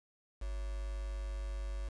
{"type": "tone with quantisation", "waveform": "sine", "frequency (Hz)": 50.3, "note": "G1", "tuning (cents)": 45, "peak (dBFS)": -36, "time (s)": [0.41, 1.89], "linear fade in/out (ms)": 10, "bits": 8, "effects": ["resampled to 22050 Hz"]}